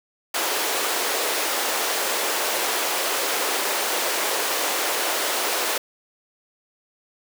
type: high-pass noise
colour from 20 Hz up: pink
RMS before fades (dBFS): -24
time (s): 0.34-5.78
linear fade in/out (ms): 5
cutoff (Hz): 390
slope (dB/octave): 24
effects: none